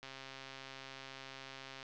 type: click train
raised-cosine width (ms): 0.2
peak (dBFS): -30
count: 242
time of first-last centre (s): 0.03-1.829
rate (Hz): 134
effects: low-pass 5000 Hz 12 dB/octave + 12-bit